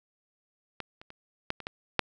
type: clicks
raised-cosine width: 0.3 ms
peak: -19 / -30 / -30 / -13 / -25 / -18 / -6 dBFS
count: 7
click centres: 0.803 / 1.015 / 1.104 / 1.504 / 1.603 / 1.669 / 1.993 s
effects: none